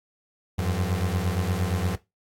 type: beating tone pair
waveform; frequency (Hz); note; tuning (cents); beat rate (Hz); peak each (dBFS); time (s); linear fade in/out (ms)
30% pulse; 86.4 / 95; F2 / F#2; -18 / +46; 8.6; -24; 0.58-1.96; 10
effects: noise-tail reverb RT60 0.2 s tail -18 dB re dry + AAC 64 kbps